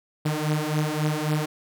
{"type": "beating tone pair", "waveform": "sawtooth", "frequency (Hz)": [150.8, 154.5], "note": ["D3", "D#3"], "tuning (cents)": [46, -12], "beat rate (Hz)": 3.7, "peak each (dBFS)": -22, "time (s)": [0.25, 1.46], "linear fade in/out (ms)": 10, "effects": []}